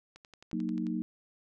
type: click train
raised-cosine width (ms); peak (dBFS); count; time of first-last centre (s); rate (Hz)
0.2; -34; 9; 0.16-0.868; 11.3
type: chord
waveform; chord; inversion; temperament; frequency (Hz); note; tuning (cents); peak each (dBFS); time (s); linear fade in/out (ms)
sine; D# minor; first; equal; 185 / 233.1 / 311.1; F#3 / A#3 / D#4; 0 / 0 / 0; -35 / -34 / -35; 0.53-1.02; 0
effects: none